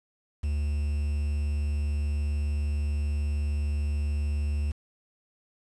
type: tone with quantisation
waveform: triangle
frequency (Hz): 73.42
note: D2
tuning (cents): 0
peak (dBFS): -23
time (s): 0.43-4.72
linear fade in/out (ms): 10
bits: 8
effects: resampled to 24000 Hz